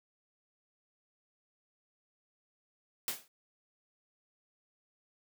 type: noise with exponential decay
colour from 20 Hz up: white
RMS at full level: -31 dBFS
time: 3.08-3.28 s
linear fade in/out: 1 ms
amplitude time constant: 42 ms
effects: high-pass 150 Hz 12 dB/octave